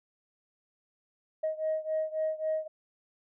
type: beating tone pair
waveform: sine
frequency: 627 / 630.7 Hz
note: D#5 / D#5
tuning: +13 / +23 cents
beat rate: 3.7 Hz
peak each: -30 / -32 dBFS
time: 1.43-2.68 s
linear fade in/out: 10 ms
effects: tanh soft clip ceiling -23 dBFS